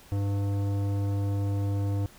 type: tone with tanh clipping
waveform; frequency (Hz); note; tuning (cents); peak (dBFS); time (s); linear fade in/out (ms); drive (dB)
sine; 100; G2; +35; -27; 0.12-2.06; 0; 15
effects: pink hiss -53 dBFS RMS until 2.18 s